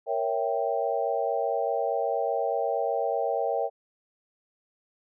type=chord; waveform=sine; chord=A# diminished seventh; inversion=none; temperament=equal; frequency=466.2 / 554.4 / 659.3 / 784 Hz; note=A#4 / C#5 / E5 / G5; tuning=0 / 0 / 0 / 0 cents; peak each=-30 dBFS; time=0.06-3.7 s; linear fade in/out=50 ms; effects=none